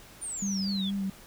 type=exponential sweep; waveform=sine; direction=down; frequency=9400 to 3269 Hz; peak=-33 dBFS; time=0.21-0.91 s; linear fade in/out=20 ms
type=tone with vibrato; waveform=sine; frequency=196 Hz; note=G3; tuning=in tune; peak=-28 dBFS; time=0.42-1.1 s; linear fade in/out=5 ms; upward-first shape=sine; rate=4.3 Hz; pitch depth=30 cents each way
effects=pink hiss -51 dBFS RMS until 1.26 s